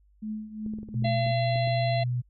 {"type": "tone with tremolo", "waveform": "sine", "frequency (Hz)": 215.2, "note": "A3", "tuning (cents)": -38, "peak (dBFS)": -29, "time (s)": [0.22, 1.32], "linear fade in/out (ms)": 10, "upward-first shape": "triangle", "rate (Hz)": 2.7, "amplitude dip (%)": 80}
{"type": "clicks", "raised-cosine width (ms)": 3, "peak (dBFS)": -29, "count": 11, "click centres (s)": [0.663, 0.737, 0.787, 0.831, 0.888, 0.943, 1.024, 1.056, 1.266, 1.558, 1.674]}
{"type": "tone with pitch glide", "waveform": "sine", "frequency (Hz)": [121.6, 123.23], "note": ["B2", "B2"], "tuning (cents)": [-26, -3], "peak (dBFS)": -25, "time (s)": [0.94, 2.22], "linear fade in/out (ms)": 20, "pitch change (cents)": 23, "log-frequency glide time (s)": [1.11, 1.8]}
{"type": "harmonic tone", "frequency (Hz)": 679, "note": "F5", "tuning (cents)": -49, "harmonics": [1, 3, 4, 5, 6], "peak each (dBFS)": [-26, -37, -41, -43, -38], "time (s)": [1.04, 2.04], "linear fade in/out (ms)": 10}
{"effects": ["added 50 Hz sine -58 dBFS peak until 2.29 s"]}